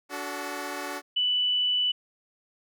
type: chord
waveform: 10% pulse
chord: D major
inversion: none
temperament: equal with one note detuned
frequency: 288.1 / 370 / 440 Hz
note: D4 / F#4 / A4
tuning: -33 / 0 / 0 cents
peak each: -27 / -28 / -32 dBFS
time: 0.09-1.02 s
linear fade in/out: 50 ms
type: tone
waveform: sine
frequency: 2976 Hz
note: F#7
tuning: 9 cents sharp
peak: -22 dBFS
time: 1.16-1.92 s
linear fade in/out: 10 ms
effects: none